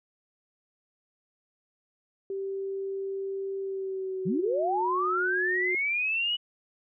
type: tone with pitch glide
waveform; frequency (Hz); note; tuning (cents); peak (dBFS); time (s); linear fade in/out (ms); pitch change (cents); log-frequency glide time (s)
sine; 389.6 to 365.6; G4 to F#4; -11 to -21; -30; 2.3-5.75; 2; -110; 3.6-4.69
type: linear sweep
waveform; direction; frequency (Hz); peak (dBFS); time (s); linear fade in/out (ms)
sine; up; 146 to 2960; -25; 4.25-6.37; 20
effects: none